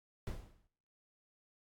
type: noise with exponential decay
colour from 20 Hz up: brown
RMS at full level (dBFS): -37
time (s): 0.27-0.67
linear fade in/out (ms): 0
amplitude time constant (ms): 85
effects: noise-tail reverb RT60 0.7 s tail -23 dB re dry + AAC 64 kbps